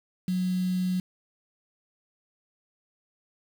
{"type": "tone with quantisation", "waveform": "sine", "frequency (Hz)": 183.2, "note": "F#3", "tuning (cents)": -17, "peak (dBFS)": -24, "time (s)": [0.28, 1], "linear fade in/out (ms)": 2, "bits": 7, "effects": []}